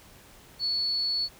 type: tone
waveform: sine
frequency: 4418 Hz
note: C#8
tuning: 7 cents flat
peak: -25 dBFS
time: 0.59-1.29 s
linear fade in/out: 50 ms
effects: pink hiss -53 dBFS RMS until 1.39 s